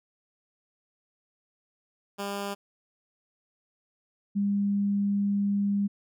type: tone pair in turn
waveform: 10% pulse / sine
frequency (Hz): 200.5 / 201.4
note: G3 / G3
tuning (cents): +39 / +47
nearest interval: unison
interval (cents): 8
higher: second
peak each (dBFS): -23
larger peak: neither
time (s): 2.18-2.55 / 4.35-5.88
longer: second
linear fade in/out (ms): 20
effects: none